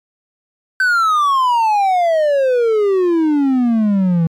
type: exponential sweep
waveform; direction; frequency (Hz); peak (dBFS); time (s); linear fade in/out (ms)
triangle; down; 1545 to 161.4; -9; 0.8-4.27; 2
effects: MP3 96 kbps